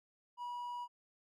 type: tone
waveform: triangle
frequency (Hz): 970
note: B5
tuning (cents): -31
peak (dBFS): -38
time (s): 0.37-0.88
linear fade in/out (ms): 50
effects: none